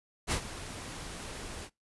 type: noise with ADSR envelope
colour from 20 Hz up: pink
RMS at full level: -28 dBFS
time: 0.27-1.7 s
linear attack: 48 ms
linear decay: 84 ms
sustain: -14 dB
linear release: 67 ms
effects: noise-tail reverb RT60 0.2 s tail -24 dB re dry + resampled to 24000 Hz

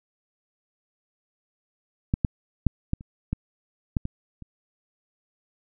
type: clicks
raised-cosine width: 5 ms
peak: -9 / -8 / -6 / -11 / -29 / -13 / -10 / -17 / -28 dBFS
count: 9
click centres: 2.139 / 2.248 / 2.667 / 2.934 / 3.009 / 3.33 / 3.968 / 4.054 / 4.423 s
effects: none

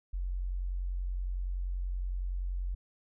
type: tone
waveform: sine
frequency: 45.3 Hz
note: F#1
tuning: 36 cents flat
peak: -31 dBFS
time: 0.13-2.75 s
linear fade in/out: 10 ms
effects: none

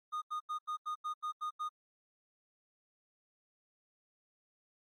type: tone bursts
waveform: triangle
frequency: 1230 Hz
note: D#6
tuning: 20 cents flat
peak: -33 dBFS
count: 9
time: 0.12-1.692 s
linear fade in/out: 20 ms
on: 100 ms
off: 84 ms
effects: AAC 64 kbps

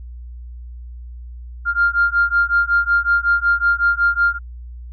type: beating tone pair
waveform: sine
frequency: 1397 / 1402.4 Hz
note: F6 / F6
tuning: 0 / +7 cents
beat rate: 5.4 Hz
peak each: -16 dBFS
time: 1.65-4.39 s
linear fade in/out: 50 ms
effects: tanh soft clip ceiling -6 dBFS + added 60 Hz sine -31 dBFS peak until 4.92 s

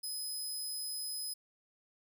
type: tone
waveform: 20% pulse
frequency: 5050 Hz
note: D#8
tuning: 25 cents sharp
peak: -32 dBFS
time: 0.03-1.34 s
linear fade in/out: 10 ms
effects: none

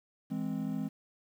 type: chord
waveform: triangle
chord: E augmented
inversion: none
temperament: equal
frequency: 164.81 / 207.7 / 261.6 Hz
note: E3 / G#3 / B#3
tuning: 0 / 0 / 0 cents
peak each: -36 / -34 / -34 dBFS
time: 0.3-0.89 s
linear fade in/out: 20 ms
effects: 10-bit

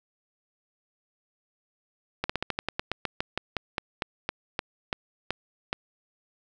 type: slowing click train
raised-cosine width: 0.3 ms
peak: -11 dBFS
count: 20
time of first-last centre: 2.24-5.729 s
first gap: 55 ms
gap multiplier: 1.12
effects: none

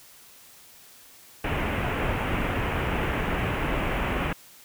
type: low-pass noise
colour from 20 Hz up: pink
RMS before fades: -27 dBFS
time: 1.44-4.33 s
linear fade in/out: 5 ms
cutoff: 2900 Hz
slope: 48 dB/octave
effects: white hiss -51 dBFS RMS until 4.64 s

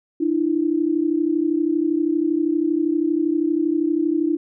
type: tone pair together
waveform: sine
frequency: 302.2 / 334.8 Hz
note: D4 / E4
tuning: +50 / +27 cents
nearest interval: major second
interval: 177 cents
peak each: -20 dBFS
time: 0.2-4.37 s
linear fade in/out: 10 ms
effects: none

